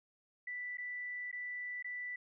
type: tone with dropouts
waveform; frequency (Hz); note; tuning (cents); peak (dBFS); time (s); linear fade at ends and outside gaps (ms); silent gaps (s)
sine; 1975.5; B6; 0; -39; 0.47-2.16; 5; 0.772-0.782 / 1.315-1.327 / 1.826-1.844
effects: none